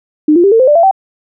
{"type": "tone with pitch steps", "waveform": "sine", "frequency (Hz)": [303.9, 347.1, 396.4, 452.7, 517, 590.5, 674.4, 770.2], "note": ["D#4", "F4", "G4", "A4", "C5", "D5", "E5", "G5"], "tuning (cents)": [-41, -11, 19, 49, -21, 9, 39, -31], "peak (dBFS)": -4, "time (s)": [0.28, 0.912], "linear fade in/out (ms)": 5, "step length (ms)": 79, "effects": []}